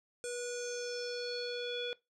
square tone with low-pass filter sweep, 485.9 Hz, B4, 28 cents flat, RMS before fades -39 dBFS, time 0.24-1.93 s, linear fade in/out 0 ms, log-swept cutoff 8200 to 3200 Hz, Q 6.3, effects noise-tail reverb RT60 0.2 s tail -20 dB re dry

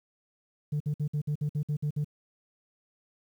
sine tone bursts, 148.3 Hz, D3, 17 cents sharp, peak -24 dBFS, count 10, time 0.72-2.045 s, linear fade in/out 10 ms, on 83 ms, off 55 ms, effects tanh soft clip ceiling -25 dBFS + 10-bit

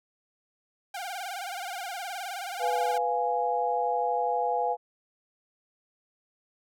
sawtooth tone with vibrato, 749 Hz, F#5, 21 cents sharp, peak -30 dBFS, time 0.94-2.98 s, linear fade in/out 5 ms, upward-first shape sine, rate 19 Hz, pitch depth 130 cents each way
sine chord, F diminished, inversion second, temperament equal, 493.9 / 698.5 / 830.6 Hz, Cb5 / F5 / Ab5, 0 / 0 / 0 cents, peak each -30 / -29 / -28 dBFS, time 2.59-4.77 s, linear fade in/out 50 ms
effects none

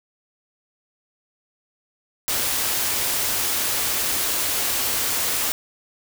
white band-stop noise, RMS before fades -23 dBFS, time 2.28-5.52 s, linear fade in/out 0 ms, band 150 to 210 Hz, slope 96 dB/octave, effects none

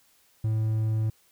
triangle tone, 109.7 Hz, A2, 5 cents flat, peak -21 dBFS, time 0.44-1.1 s, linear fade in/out 5 ms, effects white hiss -63 dBFS RMS until 1.31 s

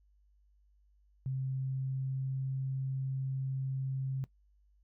sine tone with pitch glide, 132.2 to 133.27 Hz, C3 to C3, +18 to +32 cents, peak -32 dBFS, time 1.26-4.24 s, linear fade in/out 0 ms, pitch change +14 cents, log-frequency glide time 1.36-2.57 s, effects noise-tail reverb RT60 0.1 s tail -18 dB re dry + added 50 Hz sine -64 dBFS peak until 4.83 s

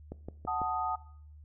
click train, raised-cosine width 2 ms, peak -26 dBFS, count 4, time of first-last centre 0.12-0.617 s, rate 6.04 Hz
sine chord, D# diminished, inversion first, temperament equal, 740 / 880 / 1244.5 Hz, F#5 / A5 / D#6, 0 / 0 / 0 cents, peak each -34 dBFS, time 0.47-0.96 s, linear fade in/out 10 ms
effects noise-tail reverb RT60 0.6 s tail -19 dB re dry + added 75 Hz sine -49 dBFS peak until 1.44 s

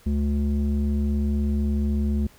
square tone with low-pass filter, 71.9 Hz, D2, 36 cents flat, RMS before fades -23 dBFS, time 0.06-2.27 s, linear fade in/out 5 ms, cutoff 250 Hz, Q 2.5, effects pink hiss -54 dBFS RMS until 2.38 s

